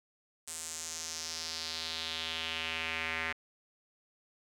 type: tone with band-pass filter sweep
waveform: square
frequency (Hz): 81.1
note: E2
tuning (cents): -28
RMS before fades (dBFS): -38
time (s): 0.47-3.33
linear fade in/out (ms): 10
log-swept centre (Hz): 8300 to 2000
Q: 2.9
effects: none